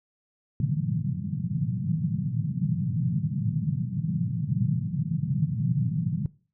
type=band-pass noise; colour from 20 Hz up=white; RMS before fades=-27 dBFS; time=0.6-6.26 s; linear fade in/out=2 ms; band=110 to 180 Hz; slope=48 dB/octave; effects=noise-tail reverb RT60 0.4 s tail -21 dB re dry